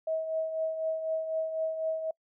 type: tone with tremolo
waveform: sine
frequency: 640 Hz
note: D#5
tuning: 49 cents sharp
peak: -26 dBFS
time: 0.07-2.11 s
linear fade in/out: 5 ms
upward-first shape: triangle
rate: 4 Hz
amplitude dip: 60%
effects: noise-tail reverb RT60 0.1 s tail -26 dB re dry